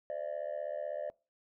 sine tone with amplitude modulation, 595 Hz, D5, 22 cents sharp, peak -29 dBFS, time 0.1-1.1 s, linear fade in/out 0 ms, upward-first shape sine, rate 76 Hz, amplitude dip 100%, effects noise-tail reverb RT60 0.3 s tail -24 dB re dry + tanh soft clip ceiling -31 dBFS

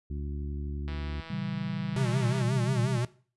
harmonic tone, 72 Hz, D2, 34 cents flat, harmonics 1 / 2 / 3 / 4 / 5, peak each -33 / -39 / -43 / -45 / -47 dBFS, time 0.1-1.21 s, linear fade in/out 5 ms
click train, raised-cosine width 0.3 ms, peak -28 dBFS, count 252, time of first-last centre 0.88-2.42 s, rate 163 Hz
sine chord, A# diminished seventh, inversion none, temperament equal with one note detuned, 116.54 / 138.59 / 163.86 / 196 Hz, A#2 / C#3 / E3 / G3, 0 / 0 / -10 / 0 cents, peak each -40 / -35 / -37 / -34 dBFS, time 1.3-2.98 s, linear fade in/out 5 ms
square tone with vibrato, 125.4 Hz, B2, 27 cents sharp, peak -27 dBFS, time 1.96-3.05 s, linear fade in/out 2 ms, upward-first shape sine, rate 5.6 Hz, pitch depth 110 cents each way
effects noise-tail reverb RT60 0.4 s tail -18 dB re dry + resampled to 24000 Hz

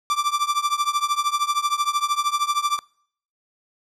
45% pulse tone with tremolo, 1174.7 Hz, D6, in tune, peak -16 dBFS, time 0.1-2.79 s, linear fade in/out 0 ms, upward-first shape triangle, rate 13 Hz, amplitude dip 95%, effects noise-tail reverb RT60 0.6 s tail -25 dB re dry + low-pass 10000 Hz 12 dB/octave

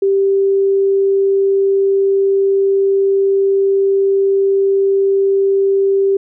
sine tone, 392 Hz, G4, in tune, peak -10 dBFS, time 0.02-6.17 s, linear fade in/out 5 ms, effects none

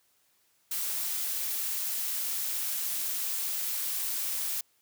blue noise, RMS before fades -32 dBFS, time 0.71-4.61 s, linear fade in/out 5 ms, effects white hiss -69 dBFS RMS until 4.81 s + high-pass 60 Hz 12 dB/octave

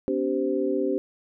sine tone cluster, 251.2 / 286.4 / 385.7 / 516 Hz, B3 / D4 / G4 / C5, +30 / -43 / -28 / -24 cents, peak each -32 / -27 / -26 / -29 dBFS, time 0.08-0.98 s, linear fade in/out 0 ms, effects none

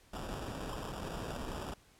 pink noise with sample-and-hold, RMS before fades -41 dBFS, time 0.13-1.74 s, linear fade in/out 5 ms, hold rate 2100 Hz, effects pink hiss -64 dBFS RMS until 1.99 s + low-pass 12000 Hz 12 dB/octave

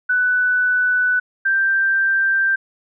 sine tone pair in turn, 1492 / 1573.1 Hz, F#6 / G6, +14 / +6 cents, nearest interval minor second, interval 92 cents, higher second, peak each -14 dBFS, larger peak neither, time 0.09-1.2 / 1.45-2.56 s, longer neither, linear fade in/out 10 ms, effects none

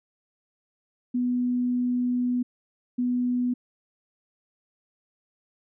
sine tone pair in turn, 246.9 / 246.9 Hz, B3 / B3, 0 / 0 cents, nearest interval unison, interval 0 cents, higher neither, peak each -22 dBFS, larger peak neither, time 1.14-2.43 / 2.98-3.54 s, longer first, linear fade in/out 10 ms, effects none

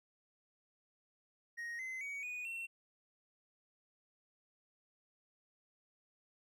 triangle tone with pitch steps, 1873 / 2054 / 2253 / 2471 / 2711 Hz, A#6 / C7 / C#7 / D#7 / E7, +8 / -33 / +28 / -13 / +48 cents, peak -39 dBFS, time 1.57-2.67 s, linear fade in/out 20 ms, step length 220 ms, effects none

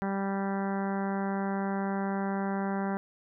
harmonic tone, 196 Hz, G3, in tune, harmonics 1 / 2 / 3 / 4 / 5 / 6 / 7 / 8 / 9 / 10, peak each -30 / -37 / -40 / -37 / -41 / -46 / -44 / -44 / -49 / -50 dBFS, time 0.02-2.97 s, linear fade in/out 0 ms, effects none

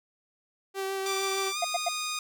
sawtooth tone with vibrato, 387.1 Hz, G4, 22 cents flat, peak -26 dBFS, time 0.74-1.53 s, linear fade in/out 50 ms, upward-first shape sine, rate 6.5 Hz, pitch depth 12 cents each way
10% pulse tone with pitch glide, 1174.7 to 1233.1 Hz, D6 to D#6, 0 to -16 cents, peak -22 dBFS, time 1.06-2.19 s, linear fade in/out 2 ms, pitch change +84 cents, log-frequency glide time 1.53-1.58 s
triangle tone bursts, 698.5 Hz, F5, in tune, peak -22 dBFS, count 3, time 1.62-1.888 s, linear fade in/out 5 ms, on 26 ms, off 95 ms
effects none

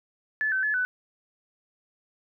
sine tone with pitch steps, 1731 / 1534 / 1717 / 1498 Hz, A6 / G6 / A6 / F#6, -29 / -38 / -43 / +21 cents, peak -23 dBFS, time 0.41-0.85 s, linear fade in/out 0 ms, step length 110 ms, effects none

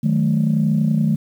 sine chord, D# diminished, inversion none, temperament equal with one note detuned, 155.56 / 185 / 216.7 Hz, D#3 / F#3 / A3, 0 / 0 / -26 cents, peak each -17 / -22 / -17 dBFS, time 0.03-1.16 s, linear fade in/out 10 ms, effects tanh soft clip ceiling -8 dBFS + 8-bit

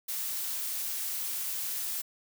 blue noise, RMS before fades -34 dBFS, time 0.08-2.02 s, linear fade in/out 10 ms, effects none

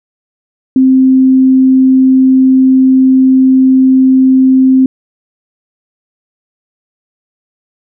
sine tone, 261.6 Hz, C4, in tune, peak -3 dBFS, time 0.76-4.86 s, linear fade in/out 2 ms, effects none

